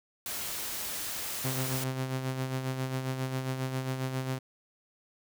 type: noise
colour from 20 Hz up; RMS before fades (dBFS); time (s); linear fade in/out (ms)
white; -36; 0.26-1.84; 2
type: tone with tremolo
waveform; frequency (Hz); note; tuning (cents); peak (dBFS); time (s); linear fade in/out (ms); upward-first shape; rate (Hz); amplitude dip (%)
sawtooth; 130.81; C3; 0; -25; 1.44-4.39; 10; sine; 7.4; 50
effects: none